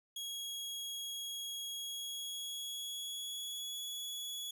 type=tone with pitch glide; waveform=sawtooth; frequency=3311 to 3381 Hz; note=G#7 to G#7; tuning=-6 to +30 cents; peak=-37 dBFS; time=0.16-4.51 s; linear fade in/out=5 ms; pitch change=+36 cents; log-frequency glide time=1.74-3.85 s; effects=none